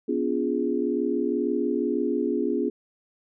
sine chord, B diminished seventh, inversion none, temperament equal with one note detuned, 246.9 / 287.3 / 349.2 / 415.3 Hz, B3 / D4 / F4 / Ab4, 0 / -38 / 0 / 0 cents, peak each -28 dBFS, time 0.08-2.7 s, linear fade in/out 10 ms, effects none

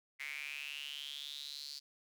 square tone with high-pass filter sweep, 71.8 Hz, D2, 39 cents flat, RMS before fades -45 dBFS, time 0.19-1.8 s, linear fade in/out 20 ms, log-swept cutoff 2100 to 4600 Hz, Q 8.5, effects none

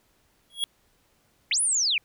square tone with exponential growth, 3322 Hz, G#7, in tune, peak -21 dBFS, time 0.5-0.64 s, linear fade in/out 0 ms, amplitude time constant 29 ms
sine linear two-way sweep, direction up then down, 1864.7 to 10280 to 2241 Hz, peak -21 dBFS, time 1.51-1.98 s, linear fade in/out 2 ms, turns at 1.61 s
effects pink hiss -66 dBFS RMS until 2.04 s

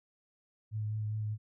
sine tone with vibrato, 107.3 Hz, A2, 43 cents flat, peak -32 dBFS, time 0.71-1.38 s, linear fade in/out 50 ms, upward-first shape triangle, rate 4.9 Hz, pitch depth 22 cents each way, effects none

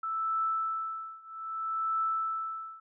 sine tone with tremolo, 1318.5 Hz, E6, in tune, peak -26 dBFS, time 0.03-2.8 s, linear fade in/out 5 ms, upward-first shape triangle, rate 0.63 Hz, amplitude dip 95%, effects none

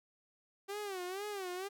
sawtooth tone with vibrato, 387 Hz, G4, 22 cents flat, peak -35 dBFS, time 0.68-1.69 s, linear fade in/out 20 ms, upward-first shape sine, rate 2.1 Hz, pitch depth 140 cents each way, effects none

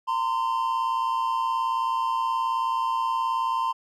triangle tone pair together, 916 / 1034.8 Hz, A#5 / C6, -31 / -19 cents, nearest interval major second, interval 212 cents, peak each -25 / -23 dBFS, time 0.07-3.73 s, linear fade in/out 20 ms, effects none

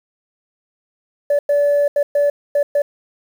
sine tone bursts at uneven times, 577 Hz, D5, 31 cents flat, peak -10 dBFS, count 6, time 1.3-1.39 / 1.49-1.88 / 1.96-2.03 / 2.15-2.3 / 2.55-2.63 / 2.75-2.82 s, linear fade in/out 5 ms, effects tanh soft clip ceiling -10 dBFS + 7-bit

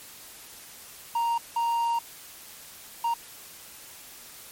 triangle tone bursts at uneven times, 932.3 Hz, A#5, in tune, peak -21 dBFS, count 3, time 1.15-1.38 / 1.56-1.99 / 3.04-3.14 s, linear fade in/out 5 ms, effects white hiss -46 dBFS RMS until 4.51 s + MP3 64 kbps

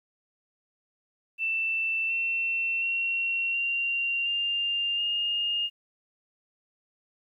sine tone with pitch steps, 2667 / 2700 / 2732 / 2766 / 2800 / 2834 Hz, E7 / E7 / F7 / F7 / F7 / F7, +20 / +41 / -39 / -17 / +4 / +25 cents, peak -25 dBFS, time 1.38-5.7 s, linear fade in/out 50 ms, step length 720 ms, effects 11-bit

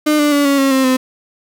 35% pulse tone with pitch steps, 302.5 / 294.6 / 286.8 / 279.3 / 272 / 264.9 / 257.9 Hz, D#4 / D4 / D4 / C#4 / C#4 / C4 / C4, -49 / +6 / -41 / +13 / -33 / +22 / -25 cents, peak -9 dBFS, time 0.06-0.97 s, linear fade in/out 10 ms, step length 130 ms, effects none

